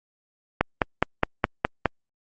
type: click train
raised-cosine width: 0.5 ms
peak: -3 dBFS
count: 7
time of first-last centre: 0.61-1.857 s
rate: 4.81 Hz
effects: Opus 48 kbps